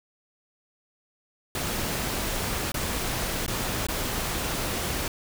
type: noise with dropouts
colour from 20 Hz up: pink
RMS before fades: -29 dBFS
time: 1.55-5.08 s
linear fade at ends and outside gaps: 2 ms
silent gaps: 2.719-2.742 / 3.464-3.479 / 3.868-3.885 s
effects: none